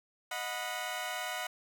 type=chord; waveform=15% pulse; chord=B major; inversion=first; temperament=equal with one note detuned; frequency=622.3 / 731.5 / 987.8 Hz; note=D#5 / F#5 / B5; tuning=0 / -20 / 0 cents; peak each=-35 / -31 / -35 dBFS; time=0.31-1.47 s; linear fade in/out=5 ms; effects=none